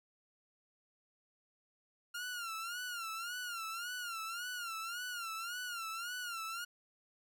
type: tone with vibrato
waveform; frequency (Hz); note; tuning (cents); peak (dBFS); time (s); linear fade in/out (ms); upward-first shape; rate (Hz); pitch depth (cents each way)
sawtooth; 1396.9; F6; 0; -36; 2.14-6.65; 10; sine; 1.8; 110
effects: none